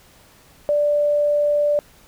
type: tone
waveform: sine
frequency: 587.3 Hz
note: D5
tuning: in tune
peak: -15 dBFS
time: 0.69-1.79 s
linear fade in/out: 0 ms
effects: pink hiss -51 dBFS RMS until 2.07 s